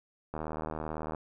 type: click train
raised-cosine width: 1 ms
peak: -22 dBFS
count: 64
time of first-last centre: 0.34-1.148 s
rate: 78 Hz
effects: none